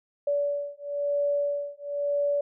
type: beating tone pair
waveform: sine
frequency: 574 / 575 Hz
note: D5 / D5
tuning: -40 / -37 cents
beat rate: 1 Hz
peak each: -28 dBFS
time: 0.27-2.41 s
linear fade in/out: 5 ms
effects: none